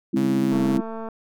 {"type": "chord", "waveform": "sine", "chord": "Ab augmented", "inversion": "none", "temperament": "equal with one note detuned", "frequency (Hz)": [203, 261.6, 329.6], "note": ["Ab3", "C4", "E4"], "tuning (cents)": [-39, 0, 0], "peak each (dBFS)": -23, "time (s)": [0.13, 0.81], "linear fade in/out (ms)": 10}
{"type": "tone", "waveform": "sawtooth", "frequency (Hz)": 138.59, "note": "C#3", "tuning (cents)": 0, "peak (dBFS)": -24, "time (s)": [0.16, 0.78], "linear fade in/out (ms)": 10}
{"type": "click train", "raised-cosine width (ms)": 1, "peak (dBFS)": -21, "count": 128, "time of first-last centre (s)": [0.52, 1.087], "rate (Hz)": 224}
{"effects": []}